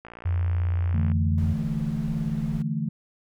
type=click train; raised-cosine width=0.5 ms; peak=-26 dBFS; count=63; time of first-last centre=0.05-1.117 s; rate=58.1 Hz
type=tone; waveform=sine; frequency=87.7 Hz; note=F2; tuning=8 cents sharp; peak=-21 dBFS; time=0.25-1.54 s; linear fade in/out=10 ms
type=chord; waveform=sine; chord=D suspended second; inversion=none; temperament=equal; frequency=146.83 / 164.81 / 220 Hz; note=D3 / E3 / A3; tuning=0 / 0 / 0 cents; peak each=-29 dBFS; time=0.94-2.89 s; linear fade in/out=5 ms
type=noise; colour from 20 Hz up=brown; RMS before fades=-37 dBFS; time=1.38-2.62 s; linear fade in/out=0 ms
effects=none